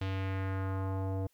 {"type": "tone with low-pass filter sweep", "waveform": "square", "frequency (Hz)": 95.8, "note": "G2", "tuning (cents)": -39, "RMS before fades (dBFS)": -34, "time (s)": [0.01, 1.27], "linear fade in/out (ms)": 5, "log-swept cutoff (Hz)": [3400, 610], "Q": 1.7, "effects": ["white hiss -73 dBFS RMS until 1.33 s"]}